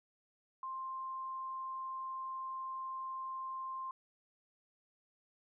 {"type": "tone", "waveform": "sine", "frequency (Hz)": 1052, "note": "C6", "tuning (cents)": 9, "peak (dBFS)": -39, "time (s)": [0.63, 3.91], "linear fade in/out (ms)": 2, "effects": []}